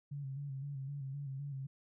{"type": "tone with vibrato", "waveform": "sine", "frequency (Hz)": 138.59, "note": "C#3", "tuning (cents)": 0, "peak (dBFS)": -39, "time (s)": [0.11, 1.67], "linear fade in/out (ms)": 10, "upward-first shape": "square", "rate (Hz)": 3.9, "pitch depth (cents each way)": 51, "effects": []}